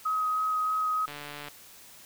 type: tone with vibrato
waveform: sine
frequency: 1264 Hz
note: D#6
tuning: 27 cents sharp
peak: -25 dBFS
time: 0.05-1.06 s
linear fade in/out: 10 ms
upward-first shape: sine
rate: 3.2 Hz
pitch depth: 9 cents each way
type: click train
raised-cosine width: 0.3 ms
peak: -24 dBFS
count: 60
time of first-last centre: 1.08-1.484 s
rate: 146 Hz
effects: white hiss -51 dBFS RMS until 2.05 s